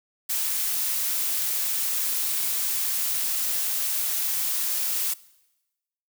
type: noise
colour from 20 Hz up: blue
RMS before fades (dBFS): -26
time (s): 0.29-5.14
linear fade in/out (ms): 10
effects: noise-tail reverb RT60 1.0 s tail -21 dB re dry